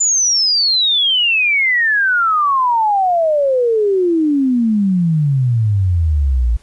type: exponential sweep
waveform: sine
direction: down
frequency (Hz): 7140 to 55.1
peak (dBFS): -11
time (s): 0-6.57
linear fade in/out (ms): 10
effects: pink hiss -51 dBFS RMS until 6.62 s + resampled to 24000 Hz